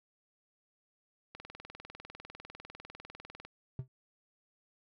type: click train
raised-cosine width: 0.3 ms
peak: -30 dBFS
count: 43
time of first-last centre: 1.35-3.45 s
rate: 20 Hz
type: tone with exponential decay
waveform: triangle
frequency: 129 Hz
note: C3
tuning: 24 cents flat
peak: -29 dBFS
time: 3.79-3.88 s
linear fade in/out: 2 ms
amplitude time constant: 19 ms
effects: none